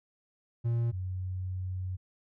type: tone pair in turn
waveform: triangle / sine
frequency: 117.3 / 92.46 Hz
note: A#2 / F#2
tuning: +11 / -1 cents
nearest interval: major third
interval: 412 cents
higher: first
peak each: -24 / -32 dBFS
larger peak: first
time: 0.64-0.92 / 0.92-1.97 s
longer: second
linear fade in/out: 20 ms
effects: none